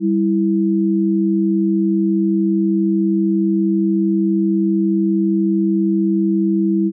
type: tone pair together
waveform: sine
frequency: 196 / 328.7 Hz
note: G3 / E4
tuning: 0 / -5 cents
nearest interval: major sixth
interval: 895 cents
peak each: -16 dBFS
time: 0-6.92 s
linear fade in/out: 50 ms
effects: none